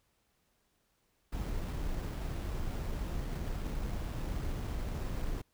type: noise with sample-and-hold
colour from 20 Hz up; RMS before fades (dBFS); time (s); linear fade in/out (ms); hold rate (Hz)
brown; -36; 1.32-5.42; 10; 6300
effects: pink hiss -75 dBFS RMS until 5.53 s